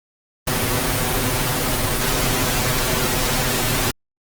pink noise with comb filter, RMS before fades -20 dBFS, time 0.47-3.91 s, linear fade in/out 5 ms, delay 7.9 ms, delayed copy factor +0.95, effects Opus 24 kbps

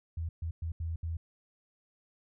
sine tone bursts at uneven times, 82.41 Hz, E2, in tune, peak -32 dBFS, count 5, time 0.17-0.29 / 0.42-0.51 / 0.62-0.72 / 0.8-0.96 / 1.03-1.17 s, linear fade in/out 5 ms, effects none

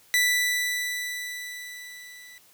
sawtooth tone with level ramp, 1976 Hz, B6, in tune, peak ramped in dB -15 to -42 dBFS, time 0.14-2.38 s, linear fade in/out 0 ms, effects white hiss -57 dBFS RMS until 2.53 s

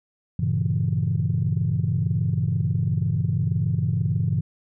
sine chord, G diminished seventh, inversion none, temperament equal, 98 / 116.54 / 138.59 / 164.81 Hz, G2 / Bb2 / Db3 / Fb3, 0 / 0 / 0 / 0 cents, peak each -25 dBFS, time 0.39-4.41 s, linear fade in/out 5 ms, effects tanh soft clip ceiling -12 dBFS

